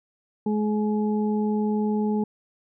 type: harmonic tone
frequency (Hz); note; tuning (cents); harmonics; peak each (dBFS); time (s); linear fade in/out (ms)
211.6; G#3; +33; 1 / 2 / 4; -22 / -28 / -34; 0.46-2.24; 5
effects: none